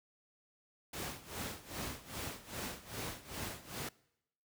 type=noise with tremolo; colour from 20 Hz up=pink; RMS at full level=-40 dBFS; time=0.93-3.89 s; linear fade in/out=5 ms; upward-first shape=sine; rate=2.5 Hz; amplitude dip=85%; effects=noise-tail reverb RT60 0.8 s tail -23 dB re dry + high-pass 60 Hz 12 dB/octave